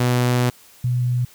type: tone pair in turn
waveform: sawtooth / sine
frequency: 123.47 / 123.47 Hz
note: B2 / B2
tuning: 0 / 0 cents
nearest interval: unison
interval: 0 cents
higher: neither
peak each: -12 / -17 dBFS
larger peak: first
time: 0-0.5 / 0.84-1.25 s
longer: first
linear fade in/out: 5 ms
effects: white hiss -49 dBFS RMS until 1.34 s